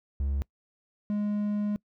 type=tone pair in turn; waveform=triangle; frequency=69.5 / 207.5 Hz; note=C#2 / G#3; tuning=+5 / -1 cents; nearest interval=octave + perfect fifth; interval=1894 cents; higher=second; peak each=-24 dBFS; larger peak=neither; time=0.2-0.42 / 1.1-1.76 s; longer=second; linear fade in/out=0 ms; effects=noise-tail reverb RT60 0.1 s tail -24 dB re dry